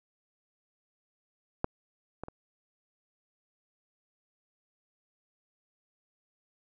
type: clicks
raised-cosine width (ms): 1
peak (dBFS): -13 / -23 / -28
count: 3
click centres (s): 1.644 / 2.236 / 2.284
effects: none